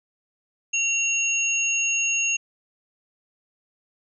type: tone pair together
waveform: sine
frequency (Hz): 2754 / 6550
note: F7 / G#8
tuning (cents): -25 / -25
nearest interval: octave + minor third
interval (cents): 1500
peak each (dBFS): -22 / -25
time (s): 0.73-2.37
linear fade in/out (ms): 10
effects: none